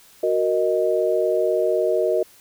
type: chord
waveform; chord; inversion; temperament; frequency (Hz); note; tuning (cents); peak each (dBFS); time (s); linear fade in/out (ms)
sine; D# minor; first; equal; 370 / 466.2 / 622.3; F#4 / A#4 / D#5; 0 / 0 / 0; -22 / -22 / -21; 0.23-2.23; 5
effects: white hiss -51 dBFS RMS until 2.4 s